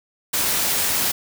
white noise, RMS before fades -21 dBFS, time 0.33-1.12 s, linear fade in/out 10 ms, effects none

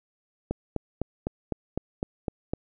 click train, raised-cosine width 2 ms, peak -14 dBFS, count 9, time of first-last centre 0.51-2.535 s, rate 3.95 Hz, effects none

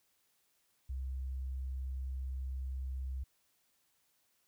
sine tone, 65.41 Hz, C2, in tune, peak -36 dBFS, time 0.89-3.24 s, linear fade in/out 10 ms, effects white hiss -75 dBFS RMS until 4.47 s

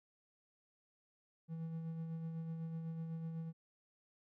triangle tone with tremolo, 163.2 Hz, E3, 17 cents flat, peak -37 dBFS, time 1.48-3.53 s, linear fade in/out 50 ms, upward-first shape sine, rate 8 Hz, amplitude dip 35%, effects none

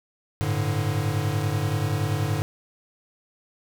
square chord, G suspended second, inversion none, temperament equal with one note detuned, 99.54 / 110 / 146.83 Hz, G2 / A2 / D3, +27 / 0 / 0 cents, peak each -28 dBFS, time 0.41-2.42 s, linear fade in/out 0 ms, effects none

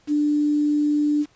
sine tone with quantisation, 296 Hz, D4, 14 cents sharp, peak -17 dBFS, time 0.07-1.26 s, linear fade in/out 50 ms, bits 7, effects pink hiss -59 dBFS RMS until 1.35 s + resampled to 16000 Hz

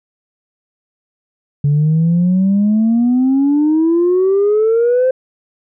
sine exponential sweep, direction up, 141.8 to 523.3 Hz, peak -8 dBFS, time 1.64-5.11 s, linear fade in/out 5 ms, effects tanh soft clip ceiling -7 dBFS

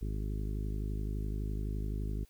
harmonic tone, 51.8 Hz, G#1, 4 cents flat, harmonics 1 / 2 / 3 / 4 / 5 / 6 / 7 / 8, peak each -34 / -40 / -44 / -46 / -48 / -50 / -51 / -52 dBFS, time 0.01-2.25 s, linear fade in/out 10 ms, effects white hiss -67 dBFS RMS until 2.29 s

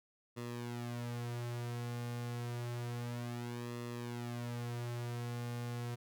sawtooth tone with flanger, 120 Hz, B2, 49 cents flat, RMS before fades -41 dBFS, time 0.36-5.96 s, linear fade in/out 20 ms, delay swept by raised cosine 1.3 to 5.3 ms, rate 0.29 Hz, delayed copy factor -0.7, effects none

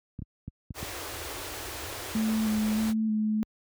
clicks, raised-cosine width 5 ms, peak -23 dBFS, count 5, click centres 0.191 / 0.221 / 0.48 / 0.707 / 0.829 s
pink band-stop noise, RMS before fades -37 dBFS, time 0.74-2.94 s, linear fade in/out 50 ms, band 110 to 290 Hz, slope 48 dB/octave
sine tone with vibrato, 217.3 Hz, A3, 21 cents flat, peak -24 dBFS, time 2.15-3.43 s, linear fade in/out 0 ms, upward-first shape square, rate 1.6 Hz, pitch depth 19 cents each way
effects high-pass 60 Hz 12 dB/octave

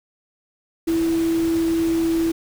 sine tone in noise, 329.6 Hz, E4, in tune, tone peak -17 dBFS, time 0.87-2.32 s, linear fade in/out 10 ms, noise pink, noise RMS -34 dBFS, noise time 0.87-2.32 s, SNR +14 dB, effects none

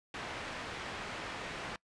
white low-pass noise, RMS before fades -42 dBFS, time 0.14-1.76 s, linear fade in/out 2 ms, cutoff 2200 Hz, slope 12 dB/octave, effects noise-tail reverb RT60 0.1 s tail -24 dB re dry + resampled to 22050 Hz

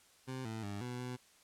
20% pulse tone with pitch steps, 130.3 / 111.4 / 101.2 / 123.5 / 124.9 Hz, C3 / A2 / G#2 / B2 / B2, -7 / +22 / -44 / 0 / +20 cents, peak -35 dBFS, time 0.27-1.17 s, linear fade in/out 20 ms, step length 180 ms, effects white hiss -65 dBFS RMS until 1.43 s + low-pass 10000 Hz 12 dB/octave

